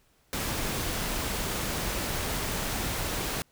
pink noise, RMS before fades -31 dBFS, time 0.33-3.42 s, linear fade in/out 0 ms, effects pink hiss -66 dBFS RMS until 3.51 s

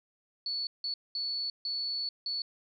sine tone bursts at uneven times, 4435 Hz, C#8, in tune, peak -31 dBFS, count 5, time 0.46-0.67 / 0.84-0.94 / 1.15-1.5 / 1.65-2.09 / 2.26-2.42 s, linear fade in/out 2 ms, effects none

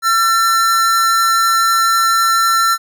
square tone pair together, 1352 / 1781.4 Hz, E6 / A6, +43 / +21 cents, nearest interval perfect fourth, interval 478 cents, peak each -12 / -21 dBFS, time 0.02-2.78 s, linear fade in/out 50 ms, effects none

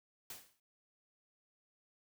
white noise with exponential decay, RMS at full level -44 dBFS, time 0.3-0.6 s, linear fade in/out 2 ms, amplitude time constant 64 ms, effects none

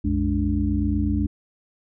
sine tone cluster, 62.7 / 90.8 / 209.6 / 291.7 Hz, B1 / F#2 / G#3 / D4, +27 / -32 / +16 / -12 cents, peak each -25 dBFS, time 0.04-1.27 s, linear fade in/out 10 ms, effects none

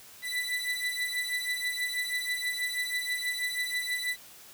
30% pulse beating tone pair, 1980 / 1986.2 Hz, B6 / B6, +4 / +9 cents, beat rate 6.2 Hz, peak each -30 / -30 dBFS, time 0.22-4.17 s, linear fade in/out 50 ms, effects white hiss -51 dBFS RMS until 4.53 s

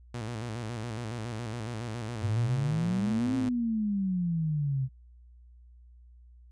sawtooth tone with vibrato, 114.4 Hz, A#2, 32 cents flat, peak -30 dBFS, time 0.14-3.49 s, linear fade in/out 5 ms, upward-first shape square, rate 7.2 Hz, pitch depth 93 cents each way
sine exponential two-way sweep, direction up then down, 96.6 to 266.2 to 128.4 Hz, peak -26 dBFS, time 2.2-4.89 s, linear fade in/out 50 ms, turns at 3.35 s
effects added 60 Hz sine -51 dBFS peak until 6.51 s + resampled to 22050 Hz

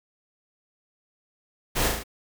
pink noise with echo, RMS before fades -25 dBFS, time 1.75-1.89 s, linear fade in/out 20 ms, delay 37 ms, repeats 4, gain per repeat -3 dB, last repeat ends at 2.038 s, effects none

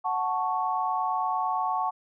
sine chord, F# minor, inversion none, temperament equal, 740 / 880 / 1108.7 Hz, F#5 / A5 / C#6, 0 / 0 / 0 cents, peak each -29 dBFS, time 0.04-1.91 s, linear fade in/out 20 ms, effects none

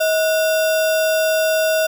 sine tone with sample-and-hold, 636 Hz, D#5, 38 cents sharp, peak -14 dBFS, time 0-1.87 s, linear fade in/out 10 ms, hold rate 2100 Hz, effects none

